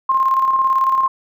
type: tone with tremolo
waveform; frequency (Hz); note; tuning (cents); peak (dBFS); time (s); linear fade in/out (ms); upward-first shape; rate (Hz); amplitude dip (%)
sine; 1061; C6; +24; -11; 0.09-1.08; 5; square; 18; 40
effects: none